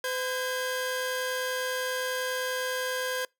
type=tone pair together; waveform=sawtooth; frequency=509 / 1617 Hz; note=C5 / G#6; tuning=-48 / -47 cents; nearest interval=octave + minor sixth; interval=2001 cents; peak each=-27 / -29 dBFS; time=0.04-3.25 s; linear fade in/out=2 ms; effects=noise-tail reverb RT60 0.2 s tail -25 dB re dry